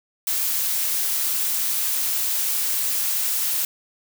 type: noise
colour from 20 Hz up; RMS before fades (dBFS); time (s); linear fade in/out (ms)
blue; -23; 0.27-3.65; 2
effects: none